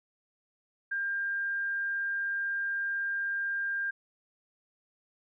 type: tone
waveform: sine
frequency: 1599 Hz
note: G6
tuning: 34 cents sharp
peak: -29 dBFS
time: 0.91-3.91 s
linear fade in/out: 10 ms
effects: none